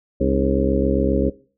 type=harmonic tone with a mistuned harmonic; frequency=67.5 Hz; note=C#2; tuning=45 cents flat; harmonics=1 / 2 / 3 / 4 / 5 / 6 / 7 / 8; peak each=-23 / -28 / -24 / -23 / -25 / -24 / -27 / -23 dBFS; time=0.2-1.3 s; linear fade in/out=10 ms; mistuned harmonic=5; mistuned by=-120 cents; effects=noise-tail reverb RT60 0.4 s tail -20 dB re dry